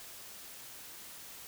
silence, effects white hiss -49 dBFS RMS until 1.47 s

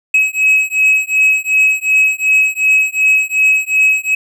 triangle beating tone pair, 2556 / 2558.7 Hz, D#7 / D#7, +46 / +48 cents, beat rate 2.7 Hz, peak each -11 dBFS, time 0.14-4.15 s, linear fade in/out 5 ms, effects none

